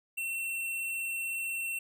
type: tone with ADSR envelope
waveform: square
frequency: 2709 Hz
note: E7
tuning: 47 cents sharp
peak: -31 dBFS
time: 0.17-1.79 s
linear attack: 13 ms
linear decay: 6 ms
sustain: -2 dB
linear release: 6 ms
effects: none